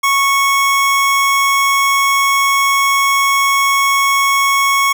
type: tone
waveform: 25% pulse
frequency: 1104 Hz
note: C#6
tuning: 7 cents flat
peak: -7 dBFS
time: 0.03-4.93 s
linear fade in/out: 10 ms
effects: none